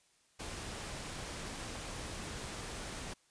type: noise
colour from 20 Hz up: pink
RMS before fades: -43 dBFS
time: 0.39-3.14 s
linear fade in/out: 10 ms
effects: white hiss -70 dBFS RMS until 3.3 s + resampled to 22050 Hz